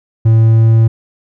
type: tone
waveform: triangle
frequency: 112.6 Hz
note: A2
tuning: 40 cents sharp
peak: -3 dBFS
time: 0.25-0.88 s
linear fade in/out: 10 ms
effects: none